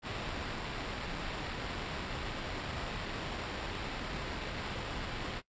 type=noise with sample-and-hold; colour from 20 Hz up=pink; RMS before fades=-39 dBFS; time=0.02-5.42 s; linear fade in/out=50 ms; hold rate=6300 Hz; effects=noise-tail reverb RT60 0.1 s tail -19 dB re dry + resampled to 16000 Hz